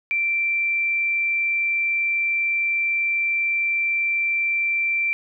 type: tone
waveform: sine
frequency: 2349 Hz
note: D7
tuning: in tune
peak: -19 dBFS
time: 0.11-5.13 s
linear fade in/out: 0 ms
effects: none